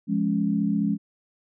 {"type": "chord", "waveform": "sine", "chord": "Db major", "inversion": "first", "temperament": "just", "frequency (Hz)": [173.24, 207.9, 277.2], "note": ["F3", "Ab3", "Db4"], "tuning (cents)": [-14, 2, 0], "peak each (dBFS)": [-27, -23, -27], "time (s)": [0.07, 0.98], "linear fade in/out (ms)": 50, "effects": []}